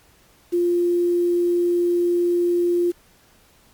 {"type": "tone with quantisation", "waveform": "sine", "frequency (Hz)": 349.2, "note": "F4", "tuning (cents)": 0, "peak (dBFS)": -16, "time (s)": [0.52, 2.92], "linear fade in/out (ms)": 20, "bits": 7, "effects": ["pink hiss -55 dBFS RMS until 3.73 s", "MP3 96 kbps"]}